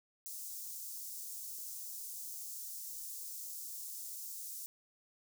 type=high-pass noise; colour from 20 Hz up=white; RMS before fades=-45 dBFS; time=0.26-4.66 s; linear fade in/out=0 ms; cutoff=5700 Hz; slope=24 dB/octave; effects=none